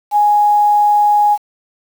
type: tone with quantisation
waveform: sine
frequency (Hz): 830.6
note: G#5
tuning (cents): 0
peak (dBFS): -8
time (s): 0.11-1.38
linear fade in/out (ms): 50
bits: 6
effects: none